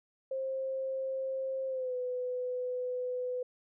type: tone with pitch glide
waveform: sine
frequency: 530 to 500.3 Hz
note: C5 to B4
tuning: +22 to +22 cents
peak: -32 dBFS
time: 0.31-3.43 s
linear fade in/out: 5 ms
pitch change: -100 cents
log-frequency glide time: 1.67-1.95 s
effects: none

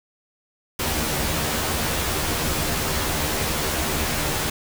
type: noise with comb filter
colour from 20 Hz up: pink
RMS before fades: -24 dBFS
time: 0.79-4.5 s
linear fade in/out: 5 ms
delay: 13 ms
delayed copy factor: +0.7
effects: none

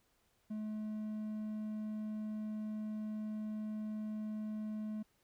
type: tone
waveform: triangle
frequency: 214.4 Hz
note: A3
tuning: 45 cents flat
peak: -36 dBFS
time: 0.5-5.03 s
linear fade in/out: 10 ms
effects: pink hiss -75 dBFS RMS until 5.23 s

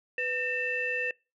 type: tone cluster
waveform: sine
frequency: 498.2 / 1815 / 2656 Hz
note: B4 / A#6 / E7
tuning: +15 / -47 / +12 cents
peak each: -34 / -31 / -31 dBFS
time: 0.18-1.11 s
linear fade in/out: 2 ms
effects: noise-tail reverb RT60 0.3 s tail -26 dB re dry + tanh soft clip ceiling -18 dBFS

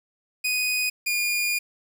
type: tone pair in turn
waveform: sawtooth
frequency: 2489 / 2428 Hz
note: D#7 / D#7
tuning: 0 / -43 cents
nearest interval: unison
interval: 43 cents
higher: first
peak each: -19 dBFS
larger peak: neither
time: 0.44-0.9 / 1.06-1.59 s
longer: second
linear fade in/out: 10 ms
effects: 9-bit

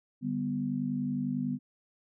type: chord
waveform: sine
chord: G major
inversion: second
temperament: equal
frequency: 146.83 / 196 / 246.9 Hz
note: D3 / G3 / B3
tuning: 0 / 0 / 0 cents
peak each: -36 / -35 / -31 dBFS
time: 0.21-1.59 s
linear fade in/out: 50 ms
effects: none

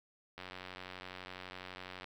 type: click train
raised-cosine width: 0.3 ms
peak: -29 dBFS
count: 154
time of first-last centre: 0.38-2.043 s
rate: 92 Hz
effects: 10-bit

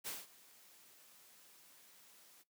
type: noise with ADSR envelope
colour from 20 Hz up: white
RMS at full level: -42 dBFS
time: 0.04-2.44 s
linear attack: 31 ms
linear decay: 190 ms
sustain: -21 dB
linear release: 30 ms
effects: noise-tail reverb RT60 0.2 s tail -22 dB re dry + high-pass 150 Hz 12 dB/octave

